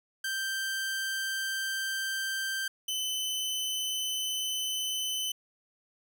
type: tone pair in turn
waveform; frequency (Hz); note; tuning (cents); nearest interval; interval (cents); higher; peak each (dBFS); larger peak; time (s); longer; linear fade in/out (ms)
sawtooth; 1568 / 3034; G6 / F#7; 0 / +43; major seventh; 1143; second; -27; neither; 0.24-2.68 / 2.88-5.32; neither; 5
effects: none